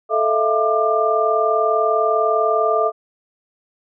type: tone cluster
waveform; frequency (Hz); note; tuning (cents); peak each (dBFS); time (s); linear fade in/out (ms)
sine; 437.7 / 642 / 682 / 1193; A4 / E5 / F5 / D6; -9 / -46 / -41 / +27; -20; 0.09-2.92; 50
effects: none